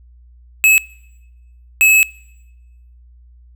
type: tone bursts at uneven times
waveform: square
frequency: 2585 Hz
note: E7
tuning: 34 cents flat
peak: -8 dBFS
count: 2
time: 0.64-0.78 / 1.81-2.03 s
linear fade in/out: 0 ms
effects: noise-tail reverb RT60 1.0 s tail -24 dB re dry + added 60 Hz sine -42 dBFS peak until 3.55 s